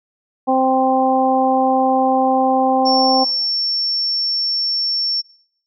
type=harmonic tone; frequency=261.6 Hz; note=C4; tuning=in tune; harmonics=1 / 2 / 3 / 4; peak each=-18 / -19 / -15 / -25 dBFS; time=0.47-3.25 s; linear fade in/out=20 ms
type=tone; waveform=sine; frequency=5440 Hz; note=F8; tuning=46 cents flat; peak=-16 dBFS; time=2.85-5.22 s; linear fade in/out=20 ms
effects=noise-tail reverb RT60 0.6 s tail -20 dB re dry